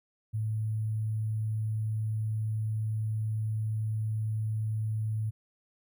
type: tone with sample-and-hold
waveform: sine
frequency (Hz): 108.9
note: A2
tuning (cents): -17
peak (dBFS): -28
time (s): 0.33-5.31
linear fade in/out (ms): 20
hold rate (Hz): 11025
effects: none